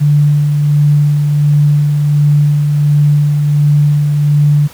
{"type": "tone with tremolo", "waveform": "sine", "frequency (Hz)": 146.83, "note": "D3", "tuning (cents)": 0, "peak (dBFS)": -5, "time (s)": [0, 4.68], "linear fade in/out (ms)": 20, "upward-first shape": "sine", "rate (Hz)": 1.4, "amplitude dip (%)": 35, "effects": ["pink hiss -36 dBFS RMS until 4.73 s", "high-pass 60 Hz 12 dB/octave"]}